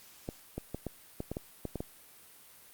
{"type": "clicks", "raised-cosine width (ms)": 2, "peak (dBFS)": -22, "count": 10, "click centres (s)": [0.289, 0.58, 0.746, 0.867, 1.204, 1.316, 1.369, 1.653, 1.757, 1.805], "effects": ["white hiss -56 dBFS RMS until 2.73 s", "Opus 48 kbps"]}